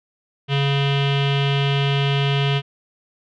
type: tone with low-pass filter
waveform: square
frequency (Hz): 139.8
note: C#3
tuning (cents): +15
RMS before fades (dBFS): -19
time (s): 0.48-2.62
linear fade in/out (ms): 50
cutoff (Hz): 3100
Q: 5.4
effects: none

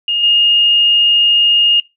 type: tone with level steps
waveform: sine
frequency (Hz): 2843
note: F7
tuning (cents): +30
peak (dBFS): -13 / -8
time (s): 0.08-1.8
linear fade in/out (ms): 2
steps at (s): 0.23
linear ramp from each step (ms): 5
effects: noise-tail reverb RT60 0.2 s tail -19 dB re dry

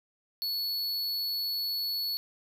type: tone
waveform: square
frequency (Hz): 4408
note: C#8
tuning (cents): -11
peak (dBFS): -30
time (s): 0.42-2.17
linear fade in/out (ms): 0
effects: none

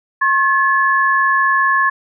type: tone pair together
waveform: sine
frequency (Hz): 1081 / 1716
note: C#6 / A6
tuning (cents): -44 / -44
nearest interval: minor sixth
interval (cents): 800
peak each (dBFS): -14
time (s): 0.21-1.9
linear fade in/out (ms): 10
effects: none

